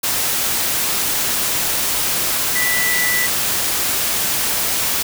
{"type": "tone in noise", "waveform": "sine", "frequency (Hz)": 1975.5, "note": "B6", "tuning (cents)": 0, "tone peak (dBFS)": -18, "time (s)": [2.55, 3.27], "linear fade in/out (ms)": 10, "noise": "white", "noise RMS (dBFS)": -19, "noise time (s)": [0.03, 5.03], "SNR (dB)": -2, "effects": []}